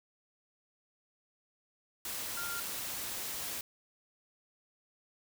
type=tone in noise; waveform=sine; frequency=1396.9 Hz; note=F6; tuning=in tune; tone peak=-39 dBFS; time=2.37-2.6 s; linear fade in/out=2 ms; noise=white; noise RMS=-39 dBFS; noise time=2.05-3.61 s; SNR=-3 dB; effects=none